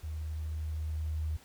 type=tone with level ramp; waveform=sine; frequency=77.8 Hz; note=D#2; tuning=in tune; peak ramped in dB=-35 to -30 dBFS; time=0.03-1.37 s; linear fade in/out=10 ms; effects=pink hiss -58 dBFS RMS until 1.44 s